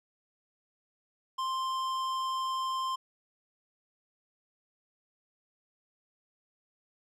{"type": "tone with tanh clipping", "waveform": "triangle", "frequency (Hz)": 1048, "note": "C6", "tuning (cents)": 2, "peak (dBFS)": -32, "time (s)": [1.38, 2.96], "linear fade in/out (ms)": 10, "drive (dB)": 18, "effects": []}